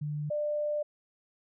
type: tone pair in turn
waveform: sine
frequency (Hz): 148.8 / 595.2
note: D3 / D5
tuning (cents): +23 / +23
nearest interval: 2 octaves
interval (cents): 2400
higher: second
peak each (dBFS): -31 / -28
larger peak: second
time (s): 0.01-0.3 / 0.3-0.83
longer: second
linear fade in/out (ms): 10
effects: none